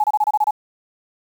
sine tone bursts, 846 Hz, G#5, 32 cents sharp, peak -13 dBFS, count 8, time 0-0.509 s, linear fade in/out 5 ms, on 40 ms, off 27 ms, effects 7-bit

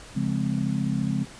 sine chord, Db major seventh, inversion none, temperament just, 138.59 / 173.24 / 207.9 / 259.9 Hz, Db3 / F3 / Ab3 / C4, 0 / -14 / +2 / -11 cents, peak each -28 / -30 / -27 / -30 dBFS, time 0.15-1.25 s, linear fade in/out 20 ms, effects pink hiss -45 dBFS RMS until 1.39 s + resampled to 22050 Hz

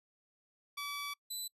15% pulse tone pair in turn, 1148 / 3995 Hz, D6 / B7, -40 / +19 cents, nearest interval octave + minor seventh, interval 2159 cents, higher second, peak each -32 / -31 dBFS, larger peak second, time 0.77-1.14 / 1.3-1.48 s, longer first, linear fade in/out 10 ms, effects noise-tail reverb RT60 0.1 s tail -26 dB re dry + resampled to 32000 Hz

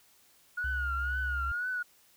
sine tone with vibrato, 1438 Hz, F#6, 50 cents flat, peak -30 dBFS, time 0.57-1.83 s, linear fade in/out 10 ms, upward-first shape triangle, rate 2 Hz, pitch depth 93 cents each way
sine tone, 66.7 Hz, C2, 34 cents sharp, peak -32 dBFS, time 0.64-1.52 s, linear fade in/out 5 ms
effects tanh soft clip ceiling -23 dBFS + white hiss -63 dBFS RMS until 2.16 s

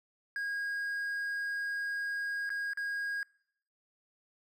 triangle tone with dropouts, 1635 Hz, G#6, 28 cents flat, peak -31 dBFS, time 0.36-3.23 s, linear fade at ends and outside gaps 1 ms, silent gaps 2.493-2.502 / 2.734-2.773 s, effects noise-tail reverb RT60 0.7 s tail -24 dB re dry

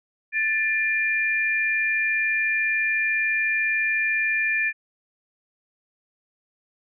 sine tone pair together, 1760 / 2394 Hz, A6 / D7, 0 / +33 cents, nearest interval perfect fourth, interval 533 cents, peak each -23 dBFS, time 0.32-4.73 s, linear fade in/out 50 ms, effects none

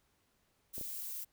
violet noise, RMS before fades -42 dBFS, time 0.73-1.25 s, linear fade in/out 20 ms
clicks, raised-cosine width 2 ms, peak -34 / -34 dBFS, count 2, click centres 0.781 / 0.812 s
effects pink hiss -75 dBFS RMS until 1.32 s

